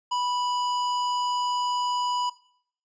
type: tone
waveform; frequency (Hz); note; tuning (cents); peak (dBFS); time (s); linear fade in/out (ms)
square; 985; B5; -5; -25; 0.11-2.3; 10
effects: noise-tail reverb RT60 0.6 s tail -18 dB re dry + resampled to 16000 Hz